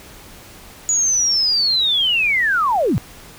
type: linear sweep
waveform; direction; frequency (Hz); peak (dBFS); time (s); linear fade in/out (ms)
sine; down; 6880 to 82.41; -14; 0.89-2.98; 0
effects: pink hiss -41 dBFS RMS until 3.38 s